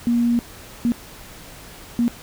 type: tone bursts at uneven times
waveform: sine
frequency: 237.2 Hz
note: A#3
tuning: 30 cents sharp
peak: -15 dBFS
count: 3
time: 0.07-0.39 / 0.85-0.92 / 1.99-2.08 s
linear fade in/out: 0 ms
effects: pink hiss -41 dBFS RMS until 2.22 s